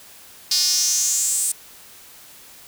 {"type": "tone with high-pass filter sweep", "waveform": "square", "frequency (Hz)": 164.81, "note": "E3", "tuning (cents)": 0, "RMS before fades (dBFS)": -20, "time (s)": [0.51, 1.52], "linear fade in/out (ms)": 5, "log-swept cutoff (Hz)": [4800, 8600], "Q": 5.3, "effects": ["white hiss -45 dBFS RMS until 2.67 s"]}